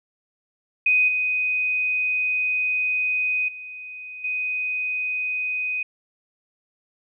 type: tone with level steps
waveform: sine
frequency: 2500 Hz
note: D#7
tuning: 8 cents sharp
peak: -15 / -20 / -34 / -23 dBFS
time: 0.86-5.83 s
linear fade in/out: 5 ms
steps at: 1.08 / 3.48 / 4.24 s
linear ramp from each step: 5 ms
effects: none